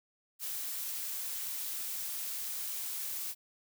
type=noise; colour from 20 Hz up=blue; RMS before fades=-38 dBFS; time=0.39-3.35 s; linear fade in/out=50 ms; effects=none